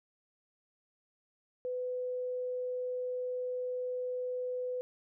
sine tone, 501 Hz, B4, 25 cents sharp, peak -33 dBFS, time 1.65-4.81 s, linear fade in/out 0 ms, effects none

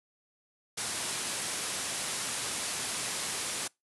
white low-pass noise, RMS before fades -35 dBFS, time 0.77-3.68 s, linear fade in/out 10 ms, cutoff 11000 Hz, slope 96 dB/octave, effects noise-tail reverb RT60 0.2 s tail -25 dB re dry + high-pass 100 Hz 12 dB/octave

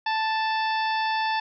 harmonic tone with a mistuned harmonic, 880 Hz, A5, in tune, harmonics 1 / 2 / 3 / 4 / 5 / 6, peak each -24 / -30 / -34 / -36 / -38 / -40 dBFS, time 0.06-1.4 s, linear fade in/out 5 ms, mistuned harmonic 5, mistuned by +41 cents, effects none

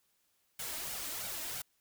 white noise with flanger, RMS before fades -40 dBFS, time 0.59-1.62 s, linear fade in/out 5 ms, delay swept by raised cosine 1.3 to 3.3 ms, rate 3 Hz, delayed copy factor +0.6, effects white hiss -75 dBFS RMS until 1.8 s

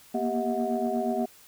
sine tone cluster, 233.2 / 241.6 / 392.3 / 639 / 728 Hz, A#3 / B3 / G4 / D#5 / F#5, +1 / -38 / +1 / +46 / -28 cents, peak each -31 dBFS, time 0.14-1.26 s, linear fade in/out 10 ms, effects tanh soft clip ceiling -15 dBFS + white hiss -54 dBFS RMS until 1.47 s

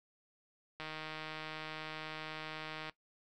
click train, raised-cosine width 0.3 ms, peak -27 dBFS, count 328, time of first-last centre 0.8-2.896 s, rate 156 Hz, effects noise-tail reverb RT60 0.1 s tail -18 dB re dry

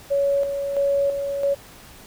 sine tone with tremolo, 560 Hz, C#5, 18 cents sharp, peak -17 dBFS, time 0.1-1.55 s, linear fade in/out 20 ms, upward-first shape square, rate 1.5 Hz, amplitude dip 50%, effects pink hiss -45 dBFS RMS until 2.06 s

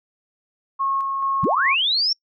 sine tone with tremolo, 1089 Hz, C#6, 31 cents flat, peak -19 dBFS, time 0.79-1.75 s, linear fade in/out 20 ms, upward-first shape square, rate 2.3 Hz, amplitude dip 30%
sine linear sweep, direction up, 92.5 to 5550 Hz, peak -17 dBFS, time 1.43-2.13 s, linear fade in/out 5 ms
effects noise-tail reverb RT60 0.1 s tail -26 dB re dry

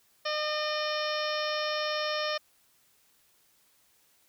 harmonic tone with a mistuned harmonic, 607 Hz, D#5, 43 cents flat, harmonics 1 / 2 / 3 / 4 / 5 / 6 / 7 / 8 / 9, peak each -32 / -35 / -37 / -40 / -39 / -41 / -42 / -43 / -39 dBFS, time 0.25-2.38 s, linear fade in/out 10 ms, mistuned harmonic 8, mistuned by +51 cents, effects white hiss -66 dBFS RMS until 4.28 s

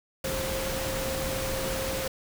sine tone in noise, 530 Hz, C5, 22 cents sharp, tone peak -32 dBFS, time 0.24-2.08 s, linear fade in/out 5 ms, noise pink, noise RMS -32 dBFS, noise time 0.24-2.08 s, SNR -3 dB, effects none

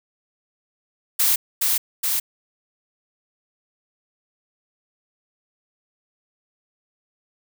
blue noise with echo, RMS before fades -18 dBFS, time 1.19-1.36 s, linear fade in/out 10 ms, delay 420 ms, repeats 2, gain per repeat -2 dB, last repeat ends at 2.2 s, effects none

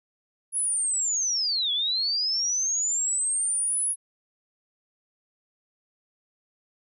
sine linear two-way sweep, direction down then up, 10548 to 3322 to 10548 Hz, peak -23 dBFS, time 0.52-3.96 s, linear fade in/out 50 ms, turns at 1.72 s, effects none

